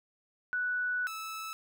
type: tone pair in turn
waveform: sine / sawtooth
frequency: 1480 / 1308.1 Hz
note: F#6 / E6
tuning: 0 / -14 cents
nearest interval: major second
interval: 214 cents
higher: first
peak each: -29 / -34 dBFS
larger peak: first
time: 0.53-1.07 / 1.07-1.53 s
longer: first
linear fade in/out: 0 ms
effects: none